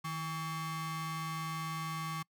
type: ring-modulated tone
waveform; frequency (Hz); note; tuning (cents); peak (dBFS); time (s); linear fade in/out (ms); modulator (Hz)
45% pulse; 485.6; B4; -29; -33; 0.04-2.23; 10; 644
effects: noise-tail reverb RT60 0.1 s tail -25 dB re dry